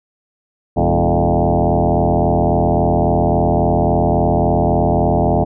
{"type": "tone with frequency modulation", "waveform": "sine", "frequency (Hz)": 268.9, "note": "C4", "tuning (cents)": 47, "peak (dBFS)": -11, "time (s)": [0.76, 5.45], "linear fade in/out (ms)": 20, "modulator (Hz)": 83.6, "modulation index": 6.2, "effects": []}